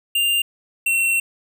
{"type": "tone pair in turn", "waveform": "square", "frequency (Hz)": [2794, 2718], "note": ["F7", "F7"], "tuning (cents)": [0, -48], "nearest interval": "unison", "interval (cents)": 48, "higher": "first", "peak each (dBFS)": [-17, -17], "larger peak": "neither", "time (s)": [[0.15, 0.42], [0.86, 1.2]], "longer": "second", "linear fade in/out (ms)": 5, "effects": []}